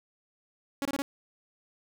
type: tone bursts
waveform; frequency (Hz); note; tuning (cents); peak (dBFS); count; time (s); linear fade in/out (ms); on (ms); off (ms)
sawtooth; 278.9; C#4; +11; -25; 4; 0.82-1.02; 0; 32; 24
effects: none